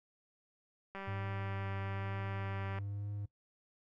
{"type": "click train", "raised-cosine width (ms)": 0.5, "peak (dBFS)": -30, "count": 359, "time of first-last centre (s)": [0.95, 2.786], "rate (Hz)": 195}
{"type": "tone with vibrato", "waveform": "triangle", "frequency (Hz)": 100.8, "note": "G2", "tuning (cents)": 49, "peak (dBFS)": -36, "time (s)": [1.07, 3.26], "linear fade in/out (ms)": 10, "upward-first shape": "triangle", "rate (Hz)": 1.1, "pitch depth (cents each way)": 34}
{"effects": ["noise-tail reverb RT60 0.1 s tail -19 dB re dry"]}